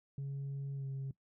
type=tone with pitch glide; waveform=sine; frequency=138.59 to 135.5 Hz; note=C#3 to C#3; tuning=0 to -39 cents; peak=-35 dBFS; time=0.18-1.11 s; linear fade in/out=2 ms; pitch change=-39 cents; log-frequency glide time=0.75-0.86 s; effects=noise-tail reverb RT60 0.1 s tail -20 dB re dry + tanh soft clip ceiling -36 dBFS